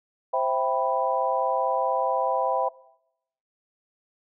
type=chord; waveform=sine; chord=C major seventh; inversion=none; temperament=equal; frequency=523.3 / 659.3 / 784 / 987.8 Hz; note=C5 / E5 / G5 / B5; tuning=0 / 0 / 0 / 0 cents; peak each=-27 dBFS; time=0.33-2.69 s; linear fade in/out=10 ms; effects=noise-tail reverb RT60 0.8 s tail -21 dB re dry